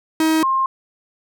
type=tone pair in turn; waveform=45% pulse / sine; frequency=317.6 / 1062.1 Hz; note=D#4 / C6; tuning=+36 / +26 cents; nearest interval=octave + major sixth; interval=2090 cents; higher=second; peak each=-14 / -15 dBFS; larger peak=first; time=0.2-0.43 / 0.43-0.66 s; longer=neither; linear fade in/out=2 ms; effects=none